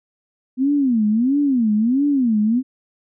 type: tone with vibrato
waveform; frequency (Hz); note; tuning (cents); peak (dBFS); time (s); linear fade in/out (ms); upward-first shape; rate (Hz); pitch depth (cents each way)
sine; 246.9; B3; 0; -14; 0.57-2.63; 50; sine; 1.5; 280
effects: none